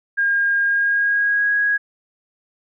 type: tone with pitch glide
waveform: sine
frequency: 1617 to 1654.8 Hz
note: G#6 to G#6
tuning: -47 to -7 cents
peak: -15 dBFS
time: 0.17-1.78 s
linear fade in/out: 20 ms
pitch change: +40 cents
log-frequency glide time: 0.64-1.54 s
effects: none